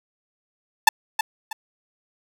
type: tone with echo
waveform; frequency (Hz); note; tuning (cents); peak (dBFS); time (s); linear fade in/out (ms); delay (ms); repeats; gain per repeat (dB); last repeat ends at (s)
sawtooth; 880; A5; 0; -4; 0.87-0.89; 5; 320; 2; -10; 1.53
effects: none

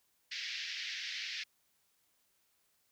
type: band-pass noise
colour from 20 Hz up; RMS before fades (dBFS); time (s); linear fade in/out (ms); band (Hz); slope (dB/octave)
pink; -41; 0.31-1.44; 10; 1800 to 5500; 48
effects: white hiss -75 dBFS RMS until 2.91 s

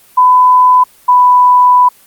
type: tone pair in turn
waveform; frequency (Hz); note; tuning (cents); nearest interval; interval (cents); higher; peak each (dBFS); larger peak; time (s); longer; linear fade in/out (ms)
sine; 1003 / 992.6; B5 / B5; +26 / +8; unison; 18; first; -3; neither; 0.17-0.84 / 1.08-1.89; second; 10
effects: white hiss -44 dBFS RMS until 2.06 s + Opus 24 kbps

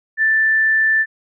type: tone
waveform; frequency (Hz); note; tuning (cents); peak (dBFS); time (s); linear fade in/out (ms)
sine; 1766; A6; +6; -12; 0.17-1.06; 50
effects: none

